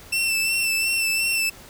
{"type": "tone with vibrato", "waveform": "sawtooth", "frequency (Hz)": 2676, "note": "E7", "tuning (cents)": 25, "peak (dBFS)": -17, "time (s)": [0.12, 1.5], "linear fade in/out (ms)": 10, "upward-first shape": "sine", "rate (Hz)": 2.8, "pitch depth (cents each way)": 28, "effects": ["pink hiss -45 dBFS RMS until 1.69 s"]}